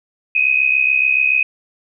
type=tone pair together; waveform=sine; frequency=2489 / 2556 Hz; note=D#7 / D#7; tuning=0 / +46 cents; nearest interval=unison; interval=46 cents; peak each=-15 dBFS; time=0.35-1.43 s; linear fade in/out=5 ms; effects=none